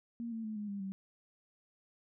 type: tone with pitch steps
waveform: sine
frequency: 233.7 / 225 / 216.5 / 208.4 / 200.6 / 193.14 Hz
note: A#3 / A3 / A3 / G#3 / G3 / G3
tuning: +5 / +39 / -28 / +6 / +40 / -25 cents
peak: -37 dBFS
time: 0.2-0.92 s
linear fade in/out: 0 ms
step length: 120 ms
effects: none